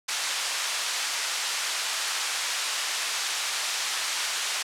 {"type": "band-pass noise", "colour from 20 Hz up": "white", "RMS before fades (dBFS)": -29, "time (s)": [0.08, 4.63], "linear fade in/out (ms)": 10, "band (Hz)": [910, 6800], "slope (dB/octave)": 12, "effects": ["low-pass 11000 Hz 12 dB/octave"]}